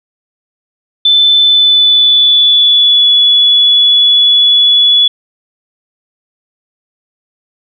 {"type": "tone with pitch glide", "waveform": "sine", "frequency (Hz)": [3520, 3412], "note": ["A7", "G#7"], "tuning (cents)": [0, 46], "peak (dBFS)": -4, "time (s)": [1.05, 5.08], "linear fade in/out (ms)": 5, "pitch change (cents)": -54, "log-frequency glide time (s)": [1.41, 3.09], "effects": []}